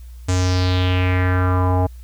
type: tone with low-pass filter sweep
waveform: square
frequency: 91.4 Hz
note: F#2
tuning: 21 cents flat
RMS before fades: -17 dBFS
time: 0.28-1.87 s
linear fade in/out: 10 ms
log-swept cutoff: 7500 to 750 Hz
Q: 3.5
effects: added 60 Hz sine -34 dBFS peak until 2.03 s + white hiss -55 dBFS RMS until 2.03 s